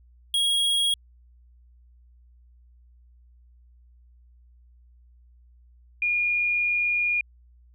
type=tone pair in turn; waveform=square / sine; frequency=3295 / 2429 Hz; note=G#7 / D#7; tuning=-14 / -42 cents; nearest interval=perfect fourth; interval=528 cents; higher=first; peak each=-21 dBFS; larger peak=neither; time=0.34-0.94 / 6.02-7.21 s; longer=second; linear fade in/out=2 ms; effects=added 60 Hz sine -52 dBFS peak until 7.74 s